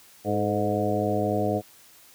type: harmonic tone with a mistuned harmonic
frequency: 103.83 Hz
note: G#2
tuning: in tune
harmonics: 1 / 2 / 3 / 4 / 5 / 6 / 7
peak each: -30 / -30 / -30 / -30 / -30 / -30 / -30 dBFS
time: 0.24-1.62 s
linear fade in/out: 50 ms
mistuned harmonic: 4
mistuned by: +54 cents
effects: white hiss -53 dBFS RMS until 2.14 s + high-pass 60 Hz 12 dB/octave